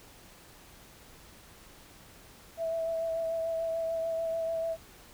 sine tone with vibrato, 657 Hz, E5, 6 cents flat, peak -29 dBFS, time 2.57-4.77 s, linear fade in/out 50 ms, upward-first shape sine, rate 6.8 Hz, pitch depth 17 cents each way, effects pink hiss -54 dBFS RMS until 5.13 s

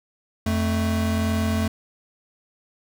square tone pair together, 87.51 / 220.5 Hz, F2 / A3, +4 / +4 cents, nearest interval octave + major third, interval 1600 cents, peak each -24 dBFS, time 0.46-1.68 s, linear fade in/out 5 ms, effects none

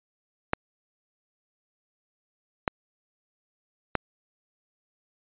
clicks, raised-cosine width 0.5 ms, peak -7 dBFS, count 3, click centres 0.534 / 2.678 / 3.953 s, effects resampled to 8000 Hz

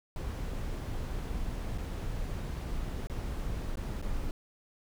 brown noise with dropouts, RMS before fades -35 dBFS, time 0.16-4.31 s, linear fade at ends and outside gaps 1 ms, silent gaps 1.778-1.782 / 3.071-3.097 / 3.756-3.771 / 4.016-4.024 s, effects none

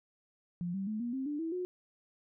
sine tone with pitch steps, 174.9 / 194.06 / 215.3 / 238.9 / 265.1 / 294.1 / 326.4 / 362.1 Hz, F3 / G3 / A3 / A#3 / C4 / D4 / E4 / F#4, +3 / -17 / -37 / +43 / +23 / +3 / -17 / -37 cents, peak -33 dBFS, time 0.61-1.65 s, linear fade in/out 0 ms, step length 130 ms, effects none

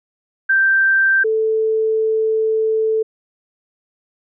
sine tone pair in turn, 1568 / 440 Hz, G6 / A4, 0 / 0 cents, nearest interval octave + minor seventh, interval 2200 cents, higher first, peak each -11 / -14 dBFS, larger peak first, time 0.49-1.24 / 1.24-3.03 s, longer second, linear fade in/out 10 ms, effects none

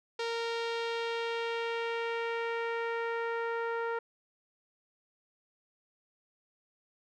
sawtooth tone with low-pass filter sweep, 462.7 Hz, A#4, 13 cents flat, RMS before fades -34 dBFS, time 0.19-3.99 s, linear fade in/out 5 ms, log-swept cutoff 4500 to 1500 Hz, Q 1.6, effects none

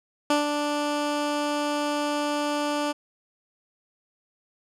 15% pulse tone with ADSR envelope, 293.7 Hz, D4, in tune, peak -12 dBFS, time 0.3-2.93 s, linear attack 4 ms, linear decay 140 ms, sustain -6 dB, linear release 21 ms, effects low-pass 9000 Hz 12 dB/octave

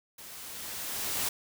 white noise with level ramp, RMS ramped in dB -47 to -30 dBFS, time 0.18-1.29 s, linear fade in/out 5 ms, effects none

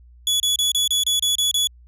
sawtooth tone bursts, 3400 Hz, G#7, 40 cents sharp, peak -14 dBFS, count 9, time 0.27-1.672 s, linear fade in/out 2 ms, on 130 ms, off 29 ms, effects added 60 Hz sine -45 dBFS peak until 1.87 s + resampled to 32000 Hz

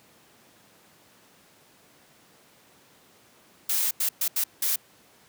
blue noise bursts at uneven times, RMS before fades -25 dBFS, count 5, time 3.69-3.91 / 4-4.09 / 4.21-4.28 / 4.36-4.44 / 4.62-4.76 s, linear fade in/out 5 ms, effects pink hiss -57 dBFS RMS until 5.28 s + high-pass 150 Hz 12 dB/octave

